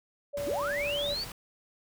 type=tone with pitch glide; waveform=sine; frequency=573 to 577 Hz; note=D5 to D5; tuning=-43 to -31 cents; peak=-31 dBFS; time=0.33-1.15 s; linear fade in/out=20 ms; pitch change=+12 cents; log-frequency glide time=0.66-0.8 s
type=noise; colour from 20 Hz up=pink; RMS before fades=-42 dBFS; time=0.37-1.32 s; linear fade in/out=2 ms
type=linear sweep; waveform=sine; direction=up; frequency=207.7 to 4693 Hz; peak=-31 dBFS; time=0.46-1.25 s; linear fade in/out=20 ms
effects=none